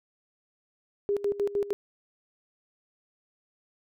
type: tone with tremolo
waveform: sine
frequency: 405.1 Hz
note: G#4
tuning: 43 cents flat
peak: -23 dBFS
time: 1.09-1.73 s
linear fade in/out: 0 ms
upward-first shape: square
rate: 6.5 Hz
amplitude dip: 80%
effects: none